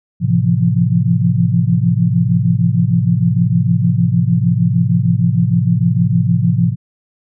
sine chord, F major seventh, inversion first, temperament equal with one note detuned, 110 / 130.81 / 168.08 / 174.61 Hz, A2 / C3 / E3 / F3, 0 / 0 / +34 / 0 cents, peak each -16 dBFS, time 0.2-6.76 s, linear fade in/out 50 ms, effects none

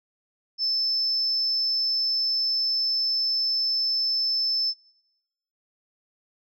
sine tone, 5270 Hz, E8, 1 cent flat, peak -21 dBFS, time 0.58-4.74 s, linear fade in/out 50 ms, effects noise-tail reverb RT60 1.0 s tail -25 dB re dry + tanh soft clip ceiling -17 dBFS

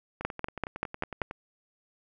two click trains, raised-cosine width 0.5 ms, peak -13 / -22 dBFS, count 6 / 13, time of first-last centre 0.25-1.217 / 0.21-1.311 s, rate 5.17 / 10.9 Hz, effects none

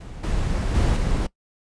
brown noise with level steps, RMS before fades -36 / -23 / -19 / -22 dBFS, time 0-1.27 s, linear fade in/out 10 ms, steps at 0.23 / 0.74 / 0.96 s, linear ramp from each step 10 ms, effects noise-tail reverb RT60 0.1 s tail -20 dB re dry + resampled to 22050 Hz

